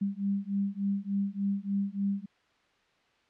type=beating tone pair; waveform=sine; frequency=197.1 / 200.5 Hz; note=G3 / G3; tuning=+10 / +39 cents; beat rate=3.4 Hz; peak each=-31 dBFS; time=0.01-2.26 s; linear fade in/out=10 ms; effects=white hiss -67 dBFS RMS until 3.29 s + low-pass 3000 Hz 12 dB/octave